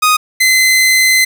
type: tone pair in turn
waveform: sawtooth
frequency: 1245 / 2050 Hz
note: D#6 / C7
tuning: +1 / -36 cents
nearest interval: major sixth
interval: 863 cents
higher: second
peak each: -4 dBFS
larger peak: neither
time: 0.02-0.17 / 0.4-1.25 s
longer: second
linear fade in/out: 10 ms
effects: 7-bit